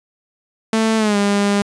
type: tone with pitch glide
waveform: sawtooth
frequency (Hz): 221.9 to 202.3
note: A3 to G#3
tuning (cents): +15 to -45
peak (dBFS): -10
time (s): 0.73-1.62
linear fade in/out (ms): 2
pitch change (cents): -160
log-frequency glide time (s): 0.97-1.17
effects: resampled to 22050 Hz